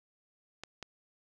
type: clicks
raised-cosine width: 0.2 ms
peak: -24 dBFS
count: 2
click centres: 0.636 / 0.827 s
effects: none